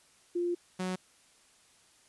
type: tone pair in turn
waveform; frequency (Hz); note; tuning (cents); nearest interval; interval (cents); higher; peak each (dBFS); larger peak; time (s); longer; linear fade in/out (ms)
sine / sawtooth; 349.2 / 184.52; F4 / F#3; 0 / -4; major seventh; 1104; first; -28; neither; 0.35-0.55 / 0.79-0.96; first; 10
effects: white hiss -63 dBFS RMS until 2.08 s + resampled to 24000 Hz